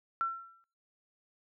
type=tone with exponential decay; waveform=sine; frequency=1351 Hz; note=E6; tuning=42 cents sharp; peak=-26 dBFS; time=0.21-0.64 s; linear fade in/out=0 ms; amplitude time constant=93 ms; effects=noise-tail reverb RT60 0.4 s tail -24 dB re dry